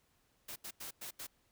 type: noise bursts at uneven times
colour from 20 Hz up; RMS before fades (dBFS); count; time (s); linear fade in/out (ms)
white; -45; 5; 0.48-0.56 / 0.64-0.71 / 0.8-0.91 / 1.01-1.11 / 1.19-1.27; 10
effects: pink hiss -74 dBFS RMS until 1.51 s